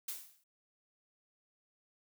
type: noise with exponential decay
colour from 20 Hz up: blue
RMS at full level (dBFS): -37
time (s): 0.08-0.44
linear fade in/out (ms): 5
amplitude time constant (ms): 77
effects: none